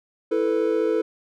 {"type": "chord", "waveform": "triangle", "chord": "E suspended fourth", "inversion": "none", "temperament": "just", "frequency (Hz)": [329.6, 439.5, 494.4], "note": ["E4", "A4", "B4"], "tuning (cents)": [0, -2, 2], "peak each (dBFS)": [-23, -20, -23], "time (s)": [0.31, 1.02], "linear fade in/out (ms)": 10, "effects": []}